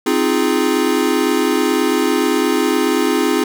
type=chord; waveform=square; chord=F minor seventh; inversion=second; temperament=equal; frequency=261.6 / 311.1 / 349.2 / 415.3 Hz; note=C4 / Eb4 / F4 / Ab4; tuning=0 / 0 / 0 / 0 cents; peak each=-20 dBFS; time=0.06-3.44 s; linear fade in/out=5 ms; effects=none